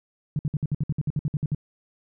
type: tone bursts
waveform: sine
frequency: 148.1 Hz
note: D3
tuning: 15 cents sharp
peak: -21 dBFS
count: 14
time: 0.36-1.548 s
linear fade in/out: 2 ms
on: 31 ms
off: 58 ms
effects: none